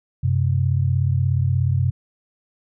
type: tone pair together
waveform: sine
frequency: 94.06 / 130.81 Hz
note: F#2 / C3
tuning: +29 / 0 cents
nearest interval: tritone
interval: 571 cents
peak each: -19 dBFS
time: 0.23-1.91 s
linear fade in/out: 10 ms
effects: none